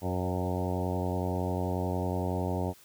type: harmonic tone with a mistuned harmonic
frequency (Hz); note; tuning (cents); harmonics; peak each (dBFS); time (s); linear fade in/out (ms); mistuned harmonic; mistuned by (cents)
91; F#2; -28; 1 / 2 / 3 / 4 / 5 / 6 / 7 / 8 / 9 / 10; -32 / -35 / -37 / -38 / -39 / -40 / -40 / -41 / -42 / -42; 0.01-2.74; 50; 6; +18
effects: white hiss -57 dBFS RMS until 2.84 s